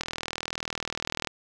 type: click train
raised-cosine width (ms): 0.2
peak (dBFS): -12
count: 52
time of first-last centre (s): 0.01-1.272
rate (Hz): 40.4
effects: 9-bit